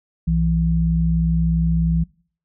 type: tone pair together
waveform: sine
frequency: 62 / 165.1 Hz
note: B1 / E3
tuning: +7 / +3 cents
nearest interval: octave + perfect fourth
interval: 1696 cents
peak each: -20 / -17 dBFS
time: 0.27-2.04 s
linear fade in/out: 10 ms
effects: noise-tail reverb RT60 0.5 s tail -24 dB re dry